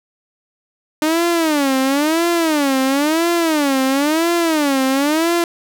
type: tone with vibrato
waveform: sawtooth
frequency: 300.8 Hz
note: D4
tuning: 42 cents sharp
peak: -10 dBFS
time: 1.02-5.44 s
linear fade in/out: 2 ms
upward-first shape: sine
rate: 0.98 Hz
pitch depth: 230 cents each way
effects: none